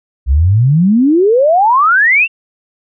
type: exponential sweep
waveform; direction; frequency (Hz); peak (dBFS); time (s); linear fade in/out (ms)
sine; up; 61.1 to 2794; -6; 0.26-2.28; 50
effects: none